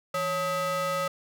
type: ring-modulated tone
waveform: square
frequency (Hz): 358.5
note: F4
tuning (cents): +45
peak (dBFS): -24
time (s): 0.14-1.08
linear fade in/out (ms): 5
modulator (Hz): 911
effects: none